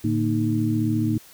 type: tone cluster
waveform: sine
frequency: 112.4 / 147 / 230.4 / 310.2 Hz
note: A2 / D3 / A#3 / D#4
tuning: +37 / +2 / -20 / -5 cents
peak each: -24 / -32 / -24 / -24 dBFS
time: 0.04-1.18 s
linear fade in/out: 5 ms
effects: white hiss -49 dBFS RMS until 1.33 s